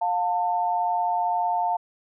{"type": "tone pair together", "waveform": "sine", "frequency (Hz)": [710, 894.5], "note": ["F5", "A5"], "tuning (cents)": [28, 28], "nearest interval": "major third", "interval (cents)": 400, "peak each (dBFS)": -24, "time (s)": [0.01, 1.77], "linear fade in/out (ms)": 10, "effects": []}